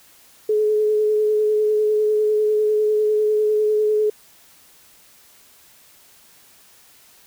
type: tone with vibrato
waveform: sine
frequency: 426.2 Hz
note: G#4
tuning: 45 cents sharp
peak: -15 dBFS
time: 0.49-4.1 s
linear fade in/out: 5 ms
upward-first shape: sine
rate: 10 Hz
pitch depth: 16 cents each way
effects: white hiss -51 dBFS RMS until 7.26 s